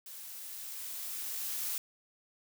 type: noise with level ramp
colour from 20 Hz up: blue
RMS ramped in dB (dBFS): -47 to -35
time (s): 0.06-1.78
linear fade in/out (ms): 2
effects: none